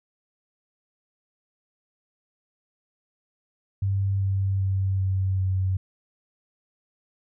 sine tone with pitch steps, 98 / 97.04 / 96.09 / 95.16 / 94.23 Hz, G2 / G2 / G2 / F#2 / F#2, 0 / -17 / -34 / +49 / +32 cents, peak -21 dBFS, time 3.82-5.77 s, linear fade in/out 5 ms, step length 390 ms, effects none

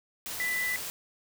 sine tone in noise, 1989 Hz, B6, 12 cents sharp, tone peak -28 dBFS, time 0.4-0.76 s, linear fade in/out 0 ms, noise white, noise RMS -37 dBFS, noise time 0.26-0.9 s, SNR +6 dB, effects none

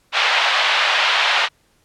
white band-pass noise, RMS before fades -17 dBFS, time 0.12-1.49 s, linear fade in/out 50 ms, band 660 to 3500 Hz, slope 24 dB/octave, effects pink hiss -60 dBFS RMS until 1.84 s + low-pass 12000 Hz 12 dB/octave

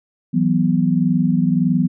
sine chord, E suspended second, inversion none, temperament equal with one note detuned, 164.81 / 186.5 / 246.9 Hz, E3 / F#3 / B3, 0 / +14 / 0 cents, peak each -18 dBFS, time 0.33-1.88 s, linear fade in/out 20 ms, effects none

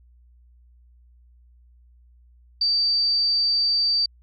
sine tone, 4638 Hz, D8, 22 cents flat, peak -18 dBFS, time 2.61-4.06 s, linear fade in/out 5 ms, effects added 60 Hz sine -51 dBFS peak until 4.22 s

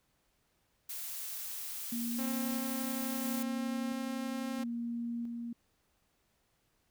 blue noise, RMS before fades -41 dBFS, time 0.89-3.43 s, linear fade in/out 5 ms
sine tone with tremolo, 235.3 Hz, A#3, 16 cents sharp, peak -34 dBFS, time 1.92-5.53 s, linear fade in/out 5 ms, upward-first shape square, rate 0.75 Hz, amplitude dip 30%
sawtooth tone, 267.1 Hz, C4, 36 cents sharp, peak -34 dBFS, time 2.18-4.64 s, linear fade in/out 10 ms
effects pink hiss -75 dBFS RMS until 6.9 s

